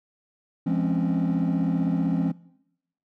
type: chord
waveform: triangle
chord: Db major seventh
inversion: first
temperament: equal with one note detuned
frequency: 171.52 / 207.7 / 261.6 / 277.2 Hz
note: F3 / Ab3 / C4 / Db4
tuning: -31 / 0 / 0 / 0 cents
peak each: -22 / -26 / -24 / -26 dBFS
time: 0.66-2.32 s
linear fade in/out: 10 ms
effects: noise-tail reverb RT60 0.8 s tail -22 dB re dry + tanh soft clip ceiling -15 dBFS